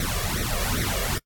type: noise with flanger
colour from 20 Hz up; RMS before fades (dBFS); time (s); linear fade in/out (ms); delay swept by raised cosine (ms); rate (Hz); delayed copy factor
pink; -26; 0-1.18; 2; 0.5 to 1.8; 2.5; +1
effects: noise-tail reverb RT60 0.1 s tail -23 dB re dry + AAC 64 kbps